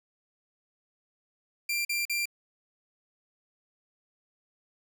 sawtooth tone bursts, 2373 Hz, D7, 17 cents sharp, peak -24 dBFS, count 3, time 1.69-2.256 s, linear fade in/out 5 ms, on 160 ms, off 43 ms, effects none

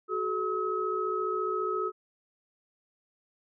sine tone cluster, 372.6 / 427.2 / 1280 Hz, F#4 / G#4 / D#6, +12 / +49 / +49 cents, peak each -32 / -33 / -31 dBFS, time 0.08-1.92 s, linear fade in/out 50 ms, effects none

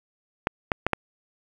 clicks, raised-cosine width 0.5 ms, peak -6 dBFS, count 4, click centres 0.471 / 0.718 / 0.866 / 0.933 s, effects 7-bit

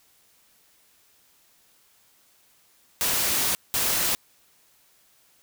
white noise bursts at uneven times, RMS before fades -24 dBFS, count 2, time 3.01-3.55 / 3.74-4.15 s, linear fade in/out 0 ms, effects white hiss -61 dBFS RMS until 5.42 s

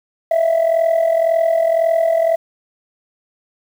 sine tone with amplitude modulation, 659.3 Hz, E5, in tune, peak -7 dBFS, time 0.31-2.36 s, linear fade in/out 5 ms, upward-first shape sine, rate 41.9 Hz, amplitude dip 75%, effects tanh soft clip ceiling -9 dBFS + 7-bit

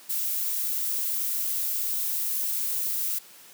violet noise, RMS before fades -28 dBFS, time 0.09-3.19 s, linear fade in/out 10 ms, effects white hiss -50 dBFS RMS until 3.53 s + high-pass 150 Hz 12 dB/octave

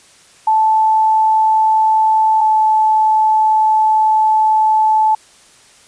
sine tone pair in turn, 875 / 869 Hz, A5 / A5, -10 / -22 cents, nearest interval unison, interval 12 cents, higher first, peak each -9 dBFS, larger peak neither, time 0.47-2.41 / 2.41-5.15 s, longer second, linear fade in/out 5 ms, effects white hiss -46 dBFS RMS until 5.87 s + resampled to 22050 Hz

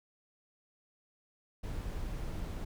brown noise, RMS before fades -38 dBFS, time 1.63-2.65 s, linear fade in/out 10 ms, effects none

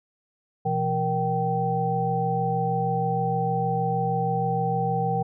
sine tone cluster, 123.5 / 169.9 / 468.3 / 774 Hz, B2 / F3 / A#4 / G5, 0 / -47 / +8 / -22 cents, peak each -29 / -28 / -29 / -25 dBFS, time 0.65-5.23 s, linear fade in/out 10 ms, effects none

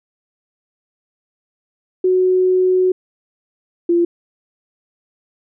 sine tone pair in turn, 369.3 / 343.9 Hz, F#4 / F4, -3 / -27 cents, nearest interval minor second, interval 124 cents, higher first, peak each -11 dBFS, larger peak neither, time 2.04-2.92 / 3.89-4.05 s, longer first, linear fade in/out 5 ms, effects none

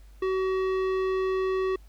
sine tone with tanh clipping, 377.8 Hz, F#4, 36 cents sharp, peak -26 dBFS, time 0.22-1.76 s, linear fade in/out 5 ms, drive 15 dB, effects added 50 Hz sine -47 dBFS peak until 1.88 s + pink hiss -63 dBFS RMS until 1.88 s

